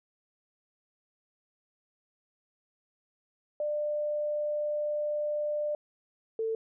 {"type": "tone pair in turn", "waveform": "sine", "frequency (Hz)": [596, 446.5], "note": ["D5", "A4"], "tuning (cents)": [25, 25], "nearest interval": "perfect fourth", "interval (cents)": 500, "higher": "first", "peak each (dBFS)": -28, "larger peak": "neither", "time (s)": [[3.6, 5.75], [6.39, 6.55]], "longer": "first", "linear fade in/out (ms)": 2, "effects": []}